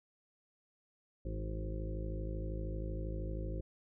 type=harmonic tone with a mistuned harmonic; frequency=52.8 Hz; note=G#1; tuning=29 cents sharp; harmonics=1 / 2 / 3 / 4 / 6 / 7 / 8 / 9 / 10; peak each=-38 / -44 / -47 / -52 / -48 / -49 / -56 / -59 / -49 dBFS; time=1.25-3.61 s; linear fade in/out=5 ms; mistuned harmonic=3; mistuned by=+41 cents; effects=none